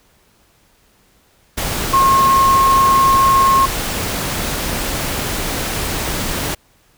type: tone in noise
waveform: sine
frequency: 1078 Hz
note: C#6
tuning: 49 cents flat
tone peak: -9 dBFS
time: 1.93-3.66 s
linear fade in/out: 10 ms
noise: pink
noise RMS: -21 dBFS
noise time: 1.57-6.55 s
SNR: +9 dB
effects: pink hiss -55 dBFS RMS until 6.97 s